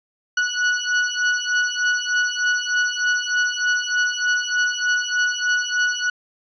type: beating tone pair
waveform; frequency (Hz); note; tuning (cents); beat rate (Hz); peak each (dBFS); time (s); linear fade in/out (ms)
40% pulse; 1468 / 1471.3; F#6 / F#6; -14 / -10; 3.3; -21; 0.37-6.1; 5
effects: resampled to 16000 Hz